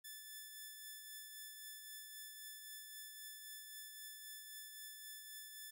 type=tone with tremolo; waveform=5% pulse; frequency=1745 Hz; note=A6; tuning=15 cents flat; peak=-38 dBFS; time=0.04-5.71 s; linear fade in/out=10 ms; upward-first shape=triangle; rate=3.8 Hz; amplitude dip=40%; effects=none